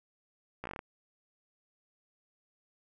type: slowing click train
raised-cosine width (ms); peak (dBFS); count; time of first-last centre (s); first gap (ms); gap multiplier
0.5; -24; 8; 0.64-0.791; 15; 1.12
effects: none